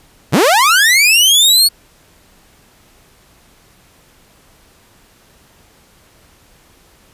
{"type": "linear sweep", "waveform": "sawtooth", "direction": "up", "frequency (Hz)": [90, 4435], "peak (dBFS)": -4, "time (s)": [0.32, 1.69], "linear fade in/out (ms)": 20, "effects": ["pink hiss -49 dBFS RMS until 7.13 s", "resampled to 32000 Hz"]}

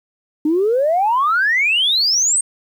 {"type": "exponential sweep", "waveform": "sine", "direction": "up", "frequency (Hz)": [294.3, 8690], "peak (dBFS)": -12, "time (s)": [0.45, 2.41], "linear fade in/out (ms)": 5, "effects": ["tanh soft clip ceiling -8 dBFS", "8-bit"]}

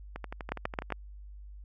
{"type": "two click trains", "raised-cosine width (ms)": 0.5, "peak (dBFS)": [-15, -23], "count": [4, 10], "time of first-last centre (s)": [[0.52, 0.923], [0.16, 0.904]], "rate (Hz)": [7.45, 12.1], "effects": ["added 50 Hz sine -44 dBFS peak until 1.64 s"]}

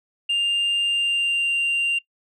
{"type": "tone with pitch glide", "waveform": "sine", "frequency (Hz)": [2800, 2779], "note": ["F7", "F7"], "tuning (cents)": [4, -9], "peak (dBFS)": -16, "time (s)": [0.29, 1.99], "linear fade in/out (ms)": 10, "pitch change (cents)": -13, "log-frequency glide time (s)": [0.84, 1.54], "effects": ["noise-tail reverb RT60 0.1 s tail -24 dB re dry", "tanh soft clip ceiling -18 dBFS"]}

